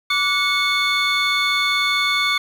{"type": "tone cluster", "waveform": "triangle", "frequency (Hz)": [1160, 1461, 2204, 3531, 4327], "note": ["D6", "F#6", "C#7", "A7", "C#8"], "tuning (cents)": [-22, -22, -11, 5, -43], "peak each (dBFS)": [-21, -26, -18, -20, -26], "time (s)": [0.1, 2.38], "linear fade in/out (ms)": 5, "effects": ["tanh soft clip ceiling -7 dBFS", "8-bit"]}